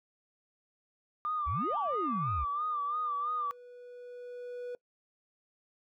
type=tone with vibrato; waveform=sine; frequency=1193 Hz; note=D6; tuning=27 cents sharp; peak=-30 dBFS; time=1.25-3.51 s; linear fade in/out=0 ms; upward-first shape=sine; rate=3 Hz; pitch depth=75 cents each way
type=tone with exponential growth; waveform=triangle; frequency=490 Hz; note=B4; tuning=14 cents flat; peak=-34 dBFS; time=1.3-4.75 s; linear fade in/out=1 ms; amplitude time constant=750 ms
type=exponential two-way sweep; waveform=sine; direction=up then down; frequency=60.1 to 960 to 60.1 Hz; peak=-32 dBFS; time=1.46-2.45 s; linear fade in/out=20 ms; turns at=1.78 s
effects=noise-tail reverb RT60 0.1 s tail -23 dB re dry + tanh soft clip ceiling -23 dBFS